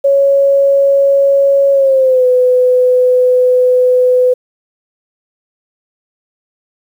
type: tone with pitch glide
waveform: sine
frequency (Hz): 554.4 to 502.5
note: C#5 to B4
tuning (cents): 0 to +30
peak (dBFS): -6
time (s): 0.04-4.34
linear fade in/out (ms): 10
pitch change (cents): -170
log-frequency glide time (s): 1.72-2.26
effects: 7-bit